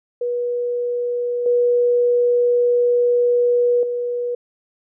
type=tone with level steps; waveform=sine; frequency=484.8 Hz; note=B4; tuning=32 cents flat; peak=-19 / -13 / -20 dBFS; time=0.21-4.35 s; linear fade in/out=5 ms; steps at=1.46 / 3.83 s; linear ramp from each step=2 ms; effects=none